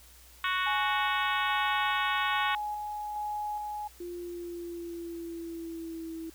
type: harmonic tone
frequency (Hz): 370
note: F#4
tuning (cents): 0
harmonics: 3 / 4 / 5 / 6 / 7 / 8 / 9 / 10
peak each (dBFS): -31 / -33 / -35 / -37 / -38 / -39 / -40 / -41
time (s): 0.44-2.55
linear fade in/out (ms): 2
type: tone with tremolo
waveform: sine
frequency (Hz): 838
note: G#5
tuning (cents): +15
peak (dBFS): -31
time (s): 0.66-3.88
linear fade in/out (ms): 10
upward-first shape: square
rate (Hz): 1.2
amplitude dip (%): 25
type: tone with pitch glide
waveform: sine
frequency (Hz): 349.7 to 326.3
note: F4 to E4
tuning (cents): +2 to -18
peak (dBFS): -36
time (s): 4-6.3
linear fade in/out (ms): 5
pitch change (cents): -120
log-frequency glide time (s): 4.2-6.13
effects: added 60 Hz sine -56 dBFS peak until 6.34 s + white hiss -56 dBFS RMS until 6.34 s